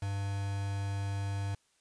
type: tone with quantisation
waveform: triangle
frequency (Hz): 99.4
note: G2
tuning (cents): +25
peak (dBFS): -30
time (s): 0.02-1.55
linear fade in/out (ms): 5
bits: 7
effects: white hiss -71 dBFS RMS until 1.8 s + resampled to 22050 Hz